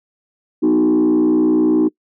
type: tone with frequency modulation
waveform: sine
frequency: 311.1 Hz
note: D#4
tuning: in tune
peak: -9 dBFS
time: 0.62-1.89 s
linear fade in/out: 20 ms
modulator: 59.3 Hz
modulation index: 0.96
effects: noise-tail reverb RT60 0.1 s tail -24 dB re dry + tanh soft clip ceiling -9 dBFS